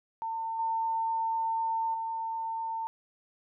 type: tone with level steps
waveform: sine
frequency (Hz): 902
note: A5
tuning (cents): +43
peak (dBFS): -31 / -27 / -31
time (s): 0.22-2.87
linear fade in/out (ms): 0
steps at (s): 0.59 / 1.94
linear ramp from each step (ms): 2
effects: none